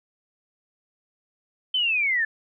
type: linear sweep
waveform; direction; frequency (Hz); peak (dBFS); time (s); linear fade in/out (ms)
sine; down; 3100 to 1721; -20; 1.74-2.25; 5
effects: none